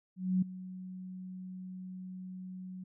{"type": "tone with ADSR envelope", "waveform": "sine", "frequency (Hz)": 185, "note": "F#3", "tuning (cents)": 0, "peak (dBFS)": -24, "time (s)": [0.16, 2.84], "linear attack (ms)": 260, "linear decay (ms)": 7, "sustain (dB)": -17, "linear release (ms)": 8, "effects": []}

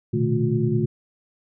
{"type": "tone cluster", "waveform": "sine", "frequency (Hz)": [116.3, 125.9, 151.3, 218.8, 358], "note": ["A#2", "B2", "D#3", "A3", "F4"], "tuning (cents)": [-4, 34, -48, -9, 43], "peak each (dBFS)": -25, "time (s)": [0.13, 0.86], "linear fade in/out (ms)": 10, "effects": []}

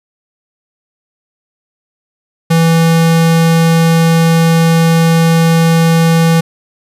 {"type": "tone", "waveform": "square", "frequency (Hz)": 164.81, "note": "E3", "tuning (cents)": 0, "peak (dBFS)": -7, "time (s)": [2.5, 6.41], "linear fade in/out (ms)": 10, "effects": ["resampled to 32000 Hz", "8-bit"]}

